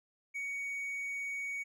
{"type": "tone", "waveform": "triangle", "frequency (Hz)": 2241, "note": "C#7", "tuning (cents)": 18, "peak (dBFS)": -34, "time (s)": [0.34, 1.64], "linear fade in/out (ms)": 20, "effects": []}